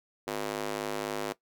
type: tone with high-pass filter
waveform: square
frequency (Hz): 51.91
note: G#1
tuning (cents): 0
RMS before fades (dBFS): -34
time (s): 0.27-1.33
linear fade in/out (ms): 10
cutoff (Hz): 390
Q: 1.4
effects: noise-tail reverb RT60 0.1 s tail -17 dB re dry